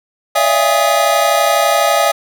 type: tone cluster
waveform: square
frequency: 573 / 653 / 685 / 816 / 1254 Hz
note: D5 / E5 / F5 / G#5 / D#6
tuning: -43 / -17 / -34 / -31 / +13 cents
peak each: -18 dBFS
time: 0.35-2.12 s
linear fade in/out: 10 ms
effects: none